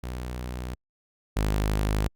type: tone pair in turn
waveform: sawtooth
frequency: 61.74 / 51.92 Hz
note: B1 / G#1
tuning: 0 / 0 cents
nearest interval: minor third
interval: 300 cents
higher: first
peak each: -28 / -19 dBFS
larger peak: second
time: 0.03-0.75 / 1.36-2.08 s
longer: neither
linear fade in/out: 10 ms
effects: Opus 48 kbps